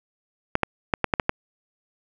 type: clicks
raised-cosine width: 0.5 ms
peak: -4 dBFS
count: 7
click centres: 0.554 / 0.633 / 0.938 / 1.043 / 1.138 / 1.198 / 1.294 s
effects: none